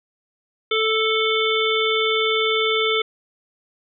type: harmonic tone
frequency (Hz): 440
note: A4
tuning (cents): 0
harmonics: 1 / 3 / 5 / 7 / 8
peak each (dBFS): -21 / -25 / -24 / -27 / -24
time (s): 0.71-3.02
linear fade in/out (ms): 5
effects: none